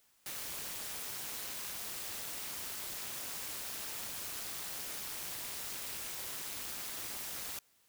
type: noise with amplitude modulation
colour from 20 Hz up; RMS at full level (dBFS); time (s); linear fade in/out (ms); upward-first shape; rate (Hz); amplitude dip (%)
white; -39; 0.26-7.59; 2; sine; 213; 65
effects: white hiss -70 dBFS RMS until 7.88 s